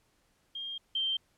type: tone pair in turn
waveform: sine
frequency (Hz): 3214 / 3142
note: G7 / G7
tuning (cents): +43 / +3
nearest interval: unison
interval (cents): 40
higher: first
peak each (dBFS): -36 / -28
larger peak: second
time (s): 0.55-0.78 / 0.95-1.17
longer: first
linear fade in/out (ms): 5
effects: pink hiss -71 dBFS RMS until 1.37 s + low-pass 12000 Hz 12 dB/octave